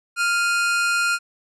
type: tone pair together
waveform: 45% pulse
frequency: 1396.9 / 2489 Hz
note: F6 / D#7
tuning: 0 / 0 cents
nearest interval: minor seventh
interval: 1000 cents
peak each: -19 / -26 dBFS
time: 0.16-1.19 s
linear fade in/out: 50 ms
effects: resampled to 24000 Hz